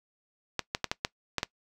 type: clicks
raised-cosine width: 0.2 ms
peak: -10 dBFS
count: 7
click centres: 0.593 / 0.749 / 0.843 / 0.915 / 1.049 / 1.383 / 1.431 s
effects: noise-tail reverb RT60 0.1 s tail -21 dB re dry